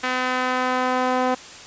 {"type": "tone with band-pass filter sweep", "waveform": "sawtooth", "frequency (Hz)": 254.3, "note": "C4", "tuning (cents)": -49, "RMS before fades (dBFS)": -22, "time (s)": [0.03, 1.35], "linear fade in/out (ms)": 10, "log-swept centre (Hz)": [1800, 780], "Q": 1.1, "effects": ["white hiss -40 dBFS RMS until 1.66 s", "resampled to 16000 Hz"]}